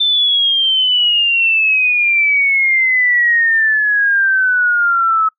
sine exponential sweep, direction down, 3566 to 1291 Hz, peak -10 dBFS, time 0-5.29 s, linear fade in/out 10 ms, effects noise-tail reverb RT60 0.1 s tail -23 dB re dry

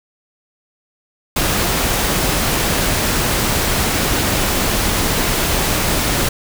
pink noise, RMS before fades -17 dBFS, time 1.36-6.29 s, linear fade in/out 5 ms, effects none

